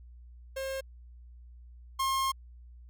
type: tone pair in turn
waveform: 45% pulse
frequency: 535 / 1070 Hz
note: C5 / C6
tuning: +38 / +38 cents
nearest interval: octave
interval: 1200 cents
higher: second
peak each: -33 / -27 dBFS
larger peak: second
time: 0.56-0.81 / 1.99-2.32 s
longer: second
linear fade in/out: 10 ms
effects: added 60 Hz sine -48 dBFS peak until 2.89 s